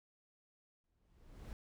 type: noise with exponential growth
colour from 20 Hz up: brown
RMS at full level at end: -45 dBFS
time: 0.84-1.53 s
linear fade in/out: 1 ms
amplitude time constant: 150 ms
effects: none